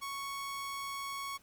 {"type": "tone", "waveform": "sawtooth", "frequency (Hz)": 1108.7, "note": "C#6", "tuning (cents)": 0, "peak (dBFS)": -34, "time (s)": [0.01, 1.38], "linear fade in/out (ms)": 20, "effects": ["pink hiss -64 dBFS RMS until 1.42 s"]}